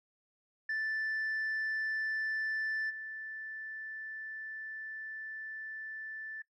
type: tone with level steps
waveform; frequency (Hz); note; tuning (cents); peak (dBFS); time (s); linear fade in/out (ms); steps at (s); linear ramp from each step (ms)
sine; 1760; A6; 0; -30 / -40; 0.69-6.42; 5; 2.89; 20
effects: noise-tail reverb RT60 0.1 s tail -19 dB re dry + tanh soft clip ceiling -30 dBFS